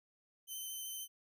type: tone with vibrato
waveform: 5% pulse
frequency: 3074 Hz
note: G7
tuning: 35 cents flat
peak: -34 dBFS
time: 0.47-1.08 s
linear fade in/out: 50 ms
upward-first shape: triangle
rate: 13 Hz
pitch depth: 14 cents each way
effects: none